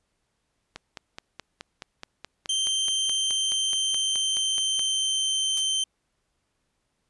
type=click train; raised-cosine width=0.2 ms; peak=-19 dBFS; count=20; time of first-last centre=0.76-4.794 s; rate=4.71 Hz
type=tone with pitch glide; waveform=sawtooth; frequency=3135 to 3112 Hz; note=G7 to G7; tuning=-1 to -13 cents; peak=-20 dBFS; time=2.49-5.84 s; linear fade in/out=5 ms; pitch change=-12 cents; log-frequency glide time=3.02-5.54 s
type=noise with exponential decay; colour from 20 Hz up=blue; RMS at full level=-30 dBFS; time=5.57-5.69 s; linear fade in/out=2 ms; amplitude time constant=24 ms
effects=pink hiss -75 dBFS RMS until 7.09 s + resampled to 24000 Hz